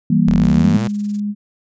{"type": "chord", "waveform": "sine", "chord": "E diminished", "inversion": "none", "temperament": "equal with one note detuned", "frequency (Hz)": [164.81, 196, 235.5], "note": ["E3", "G3", "Bb3"], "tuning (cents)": [0, 0, 18], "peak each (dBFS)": -15, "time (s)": [0.1, 0.77], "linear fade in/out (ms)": 5}
{"type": "linear sweep", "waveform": "sawtooth", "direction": "up", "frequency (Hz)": [32.7, 123.47], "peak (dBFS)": -16, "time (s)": [0.27, 0.88], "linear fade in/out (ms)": 10}
{"type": "noise with tremolo", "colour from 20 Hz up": "violet", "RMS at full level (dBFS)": -32, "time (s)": [0.44, 1.2], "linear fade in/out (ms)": 5, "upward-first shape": "sine", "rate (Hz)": 20, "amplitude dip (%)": 90}
{"type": "tone", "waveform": "sine", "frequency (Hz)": 206.3, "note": "G#3", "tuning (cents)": -11, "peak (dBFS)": -18, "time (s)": [0.56, 1.35], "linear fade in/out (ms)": 50}
{"effects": ["resampled to 16000 Hz"]}